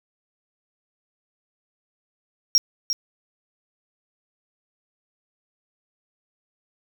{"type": "tone with echo", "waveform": "triangle", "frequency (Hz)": 5588, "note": "F8", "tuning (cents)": 0, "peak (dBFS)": -11, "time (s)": [2.55, 2.58], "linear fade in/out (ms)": 0, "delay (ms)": 350, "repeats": 1, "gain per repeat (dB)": -9, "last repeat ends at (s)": 2.93, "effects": []}